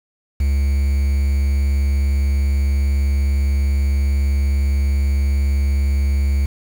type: tone with quantisation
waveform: triangle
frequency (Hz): 69.6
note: C#2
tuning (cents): +8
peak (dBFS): -12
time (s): 0.4-6.46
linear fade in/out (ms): 5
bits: 6
effects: none